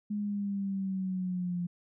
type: linear sweep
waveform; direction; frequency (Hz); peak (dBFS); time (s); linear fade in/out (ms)
sine; down; 208.9 to 174.1; -30; 0.1-1.67; 10
effects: none